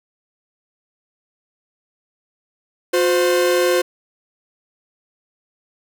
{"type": "tone pair together", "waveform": "45% pulse", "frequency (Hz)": [358.5, 517], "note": ["F4", "C5"], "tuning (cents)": [45, -21], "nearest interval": "tritone", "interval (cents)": 634, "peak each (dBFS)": -17, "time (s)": [2.93, 3.82], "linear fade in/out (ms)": 10, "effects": []}